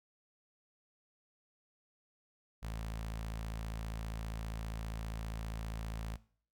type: tone with notch filter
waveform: sawtooth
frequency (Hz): 55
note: A1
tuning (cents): 0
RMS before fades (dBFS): -41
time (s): 2.62-6.17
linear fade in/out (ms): 20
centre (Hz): 340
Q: 1.2
effects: noise-tail reverb RT60 0.5 s tail -19 dB re dry